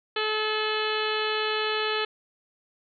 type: harmonic tone with a mistuned harmonic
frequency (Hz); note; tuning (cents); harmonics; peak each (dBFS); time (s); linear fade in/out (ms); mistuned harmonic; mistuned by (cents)
431.1; A4; -35; 1 / 2 / 3 / 4 / 5 / 6 / 7 / 8 / 9 / 10; -29 / -35 / -32 / -33 / -39 / -34 / -34 / -36 / -38 / -40; 0.16-2.05; 5; 9; +49
effects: none